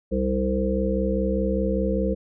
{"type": "harmonic tone with a mistuned harmonic", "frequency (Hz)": 65, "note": "C2", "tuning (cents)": -11, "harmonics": [1, 3, 5, 7, 8], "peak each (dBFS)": [-27, -25, -30, -28, -27], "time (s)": [0.11, 2.15], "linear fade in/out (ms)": 20, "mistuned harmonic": 1, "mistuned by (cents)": -34, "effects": []}